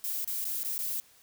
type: noise with dropouts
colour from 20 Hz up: violet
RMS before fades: -33 dBFS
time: 0.04-1 s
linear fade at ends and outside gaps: 0 ms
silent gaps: 0.245-0.276 / 0.443-0.452 / 0.632-0.648 / 0.78-0.79 s
effects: white hiss -60 dBFS RMS until 1.22 s